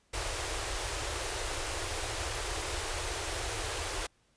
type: band-stop noise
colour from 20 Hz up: pink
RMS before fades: -35 dBFS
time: 0.13-4.07 s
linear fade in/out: 10 ms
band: 110 to 330 Hz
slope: 48 dB/octave
effects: pink hiss -70 dBFS RMS until 4.36 s + resampled to 22050 Hz